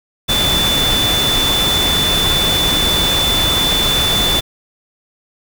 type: tone in noise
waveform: sine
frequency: 3500 Hz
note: A7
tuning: 10 cents flat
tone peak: -14 dBFS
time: 0.28-4.41 s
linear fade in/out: 20 ms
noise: pink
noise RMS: -18 dBFS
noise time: 0.28-4.41 s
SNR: +1 dB
effects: none